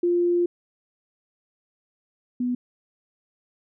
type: tone pair in turn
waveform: sine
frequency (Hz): 349.2 / 246.9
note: F4 / B3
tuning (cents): 0 / 0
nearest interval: tritone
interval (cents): 600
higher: first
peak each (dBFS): -18 / -22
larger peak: first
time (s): 0.03-0.46 / 2.4-2.55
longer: first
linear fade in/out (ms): 5
effects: none